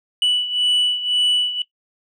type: beating tone pair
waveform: sine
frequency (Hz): 2960 / 2961.9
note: F#7 / F#7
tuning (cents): 0 / +1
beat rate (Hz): 1.9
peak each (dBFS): -15 / -19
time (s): 0.22-1.62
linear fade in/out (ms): 2
effects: noise-tail reverb RT60 0.1 s tail -18 dB re dry + tanh soft clip ceiling -13 dBFS